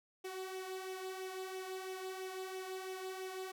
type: tone with flanger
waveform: sawtooth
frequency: 376 Hz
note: F#4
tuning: 28 cents sharp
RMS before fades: -44 dBFS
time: 0.24-3.52 s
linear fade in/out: 10 ms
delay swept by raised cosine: 0.32 to 2.42 ms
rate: 3 Hz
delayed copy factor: +0.5
effects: none